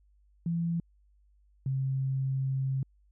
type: tone pair in turn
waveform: sine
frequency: 168.8 / 133.64 Hz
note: E3 / C3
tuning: +41 / +37 cents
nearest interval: major third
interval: 404 cents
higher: first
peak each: -27 dBFS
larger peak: neither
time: 0.46-0.8 / 1.66-2.83 s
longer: second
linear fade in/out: 2 ms
effects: added 50 Hz sine -61 dBFS peak until 3.11 s